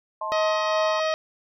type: chord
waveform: sine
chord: A diminished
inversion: second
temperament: just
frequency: 633.6 / 880 / 1056 Hz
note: Eb5 / A5 / C6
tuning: +31 / 0 / +16 cents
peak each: -33 / -32 / -29 dBFS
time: 0.21-1 s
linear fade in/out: 5 ms
type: harmonic tone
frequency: 631 Hz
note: D#5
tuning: 24 cents sharp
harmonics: 1 / 2 / 3 / 4 / 5 / 6 / 7 / 8 / 9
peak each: -23 / -29 / -33 / -35 / -37 / -39 / -40 / -41 / -42 dBFS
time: 0.32-1.14 s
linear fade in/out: 0 ms
effects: none